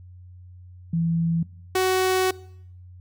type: tone pair in turn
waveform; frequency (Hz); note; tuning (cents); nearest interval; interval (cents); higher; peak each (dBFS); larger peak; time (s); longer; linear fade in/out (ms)
sine / sawtooth; 166.4 / 373.6; E3 / F#4; +17 / +17; octave + major second; 1400; second; -20 / -15; second; 0.93-1.43 / 1.75-2.31; second; 5
effects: noise-tail reverb RT60 0.7 s tail -22 dB re dry + added 90 Hz sine -42 dBFS peak until 3 s